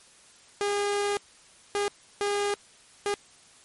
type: tone bursts at uneven times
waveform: sawtooth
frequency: 407.1 Hz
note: G#4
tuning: 35 cents flat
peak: -21 dBFS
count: 4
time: 0.61-1.17 / 1.75-1.88 / 2.21-2.54 / 3.06-3.14 s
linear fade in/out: 0 ms
effects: white hiss -55 dBFS RMS until 3.64 s + MP3 48 kbps